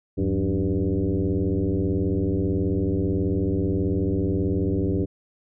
sine tone with frequency modulation, 104.1 Hz, G#2, 5 cents sharp, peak -20 dBFS, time 0.17-5.06 s, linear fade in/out 20 ms, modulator 94.9 Hz, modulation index 3.5, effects none

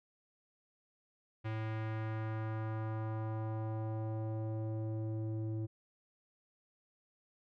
square tone with low-pass filter sweep, 110 Hz, A2, in tune, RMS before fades -38 dBFS, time 1.44-5.67 s, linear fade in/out 20 ms, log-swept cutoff 2400 to 350 Hz, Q 1.4, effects none

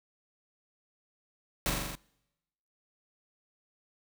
pink noise with echo, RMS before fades -29 dBFS, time 1.66-1.7 s, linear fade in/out 0 ms, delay 42 ms, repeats 6, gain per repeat -2 dB, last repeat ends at 1.952 s, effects noise-tail reverb RT60 1.0 s tail -26 dB re dry

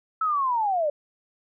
sine linear sweep, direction down, 1318.5 to 568 Hz, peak -21 dBFS, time 0.21-0.9 s, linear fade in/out 5 ms, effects none

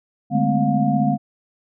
sine tone cluster, 147.7 / 206.2 / 221.5 / 257.4 / 710 Hz, D3 / G#3 / A3 / C4 / F5, +10 / -12 / +12 / -28 / +28 cents, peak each -22 dBFS, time 0.3-1.18 s, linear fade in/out 50 ms, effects none

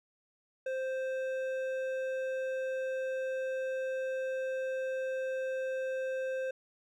sine tone with hard clipping, 523.3 Hz, C5, in tune, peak -34 dBFS, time 0.66-6.51 s, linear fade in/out 5 ms, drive 9 dB, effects none

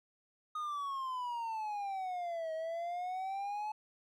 triangle exponential two-way sweep, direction down then up, 1244.5 to 634 to 861 Hz, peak -34 dBFS, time 0.55-3.72 s, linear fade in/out 5 ms, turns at 2.53 s, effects none

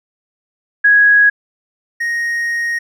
sine / triangle tone pair in turn, 1661.2 / 1869.5 Hz, G#6 / A#6, 0 / +4 cents, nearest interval major second, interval 204 cents, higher second, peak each -6 / -14 dBFS, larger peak first, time 0.84-1.3 / 2-2.79 s, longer second, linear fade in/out 10 ms, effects none

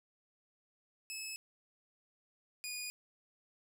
15% pulse tone pair in turn, 2595 / 2458 Hz, E7 / D#7, -28 / -22 cents, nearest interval minor second, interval 94 cents, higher first, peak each -34 / -33 dBFS, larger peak second, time 1.1-1.36 / 2.64-2.9 s, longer neither, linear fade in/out 0 ms, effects none

